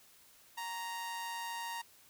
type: tone with amplitude modulation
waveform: sawtooth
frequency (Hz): 932.3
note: A#5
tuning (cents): 0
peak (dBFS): -33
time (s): 0.57-1.82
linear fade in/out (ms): 10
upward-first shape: sine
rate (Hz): 186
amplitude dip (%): 40
effects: white hiss -62 dBFS RMS until 2.09 s